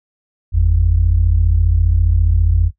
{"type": "tone pair together", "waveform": "sine", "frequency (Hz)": [49.43, 84.3], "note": ["G1", "E2"], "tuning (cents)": [15, 39], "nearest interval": "major sixth", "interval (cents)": 924, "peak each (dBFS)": -12, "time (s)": [0.52, 2.71], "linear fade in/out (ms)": 50, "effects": ["noise-tail reverb RT60 0.1 s tail -18 dB re dry", "tanh soft clip ceiling -3 dBFS"]}